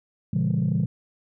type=chord; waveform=sine; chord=A# diminished seventh; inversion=none; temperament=just; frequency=116.54 / 139.85 / 167.82 / 201.4 Hz; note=A#2 / C#3 / E3 / G3; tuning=0 / +16 / +31 / +47 cents; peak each=-26 / -25 / -23 / -26 dBFS; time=0.33-0.86 s; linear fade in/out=5 ms; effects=tanh soft clip ceiling -15 dBFS